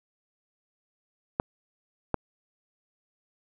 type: clicks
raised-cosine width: 1 ms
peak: -10 dBFS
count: 2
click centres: 1.399 / 2.143 s
effects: none